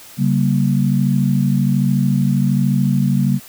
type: chord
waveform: sine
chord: G diminished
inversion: second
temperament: equal with one note detuned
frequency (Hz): 138.59 / 191.85 / 233.1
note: Db3 / G3 / Bb3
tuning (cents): 0 / -37 / 0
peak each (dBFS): -16 / -17 / -19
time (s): 0.17-3.4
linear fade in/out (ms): 50
effects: white hiss -40 dBFS RMS until 3.48 s